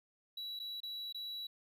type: tone with dropouts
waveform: triangle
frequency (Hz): 3917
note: B7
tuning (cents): -15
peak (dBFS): -39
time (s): 0.37-1.47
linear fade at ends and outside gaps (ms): 5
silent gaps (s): 0.592-0.598 / 0.804-0.831 / 1.126-1.145
effects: none